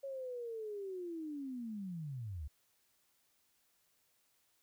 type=linear sweep; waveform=sine; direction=down; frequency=554.4 to 65.41 Hz; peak=-40 dBFS; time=0.03-2.48 s; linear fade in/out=10 ms; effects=white hiss -75 dBFS RMS until 4.62 s